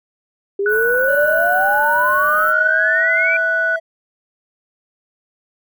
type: exponential sweep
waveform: sine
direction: up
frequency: 392 to 2376 Hz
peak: -16 dBFS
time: 0.59-3.37 s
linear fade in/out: 5 ms
type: tone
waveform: sine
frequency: 1480 Hz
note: F#6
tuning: in tune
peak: -15 dBFS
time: 0.66-3.76 s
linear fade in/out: 2 ms
type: band-stop noise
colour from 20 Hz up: white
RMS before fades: -31 dBFS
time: 0.68-2.54 s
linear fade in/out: 50 ms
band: 1400 to 13000 Hz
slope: 24 dB/octave
type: tone with pitch glide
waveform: triangle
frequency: 587.3 to 655.4 Hz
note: D5 to E5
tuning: 0 to -10 cents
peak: -20 dBFS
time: 1.07-3.8 s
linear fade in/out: 20 ms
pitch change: +190 cents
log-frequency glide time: 1.94-3.02 s
effects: none